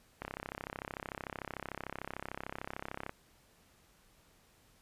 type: click train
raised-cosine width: 0.5 ms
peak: -24 dBFS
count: 97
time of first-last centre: 0.22-3.094 s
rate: 33.4 Hz
effects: pink hiss -66 dBFS RMS until 4.81 s + resampled to 32000 Hz